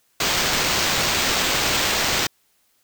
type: noise with sample-and-hold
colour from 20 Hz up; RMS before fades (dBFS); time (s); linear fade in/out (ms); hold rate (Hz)
white; -21; 0.2-2.27; 5; 11025
effects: white hiss -64 dBFS RMS until 2.83 s